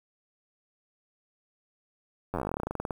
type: slowing click train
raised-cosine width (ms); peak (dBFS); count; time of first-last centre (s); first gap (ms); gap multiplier
1; -17; 22; 2.34-2.908; 10; 1.09
effects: 8-bit